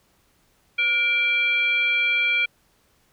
sine tone with frequency modulation, 2351 Hz, D7, 1 cent sharp, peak -18 dBFS, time 0.78-2.46 s, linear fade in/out 10 ms, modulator 917 Hz, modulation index 0.6, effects pink hiss -63 dBFS RMS until 3.12 s

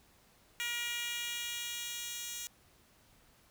10% pulse tone with high-pass filter sweep, 476 Hz, A#4, 36 cents sharp, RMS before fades -39 dBFS, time 0.6-2.47 s, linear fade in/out 0 ms, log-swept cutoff 2300 to 4800 Hz, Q 1.4, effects pink hiss -65 dBFS RMS until 3.5 s

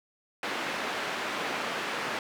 white band-pass noise, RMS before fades -33 dBFS, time 0.43-2.19 s, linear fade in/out 2 ms, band 230 to 2100 Hz, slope 12 dB/octave, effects none

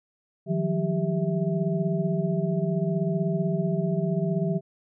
sine tone cluster, 155 / 175.7 / 191.3 / 393.5 / 654 Hz, D#3 / F3 / G3 / G4 / E5, -6 / +11 / -42 / +7 / -14 cents, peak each -28 / -26 / -33 / -31 / -33 dBFS, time 0.46-4.61 s, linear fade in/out 50 ms, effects none

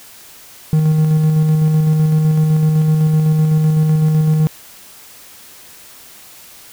triangle tone with tremolo, 155.7 Hz, D#3, 2 cents sharp, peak -7 dBFS, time 0.73-4.47 s, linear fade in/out 0 ms, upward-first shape square, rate 7.9 Hz, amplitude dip 25%, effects white hiss -40 dBFS RMS until 6.72 s

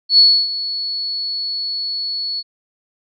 sine tone with ADSR envelope, 4400 Hz, C#8, 14 cents flat, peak -5 dBFS, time 0.09-2.43 s, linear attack 93 ms, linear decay 290 ms, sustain -15 dB, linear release 41 ms, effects none

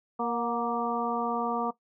harmonic tone with a mistuned harmonic, 234.6 Hz, A#3, 11 cents sharp, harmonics 1 / 2 / 3 / 4 / 5, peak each -33 / -33 / -33 / -33 / -33 dBFS, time 0.19-1.71 s, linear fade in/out 10 ms, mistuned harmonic 3, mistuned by +40 cents, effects noise-tail reverb RT60 0.1 s tail -17 dB re dry

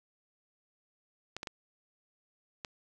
clicks, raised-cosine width 0.2 ms, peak -21 dBFS, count 4, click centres 1.366 / 1.431 / 1.472 / 2.648 s, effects none

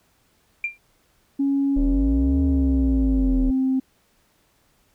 sine tone with exponential decay, 2380 Hz, D7, 22 cents sharp, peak -18 dBFS, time 0.64-0.78 s, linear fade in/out 2 ms, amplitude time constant 30 ms
sine tone with pitch glide, 277.2 to 262.6 Hz, C#4 to C4, 0 to +6 cents, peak -17 dBFS, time 1.39-3.8 s, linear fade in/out 10 ms, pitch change -94 cents, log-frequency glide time 1.77-3.4 s
sine linear two-way sweep, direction up then down, 34.65 to 76.1 to 38.07 Hz, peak -17 dBFS, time 1.76-3.51 s, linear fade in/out 10 ms, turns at 2.42 s
effects tanh soft clip ceiling -13 dBFS + pink hiss -63 dBFS RMS until 4.94 s

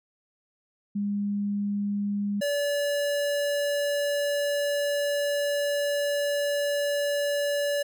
sine / square tone pair in turn, 203.3 / 575 Hz, G#3 / D5, -37 / -37 cents, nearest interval octave + tritone, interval 1800 cents, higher second, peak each -25 / -25 dBFS, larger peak neither, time 0.95-2.41 / 2.41-7.83 s, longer second, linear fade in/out 10 ms, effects none

